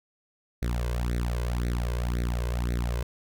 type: tone with flanger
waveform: sawtooth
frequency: 59.7 Hz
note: A#1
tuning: 42 cents sharp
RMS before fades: -28 dBFS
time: 0.62-3.03 s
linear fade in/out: 5 ms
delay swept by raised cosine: 0.49 to 1.99 ms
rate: 1.9 Hz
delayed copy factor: +0.9
effects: none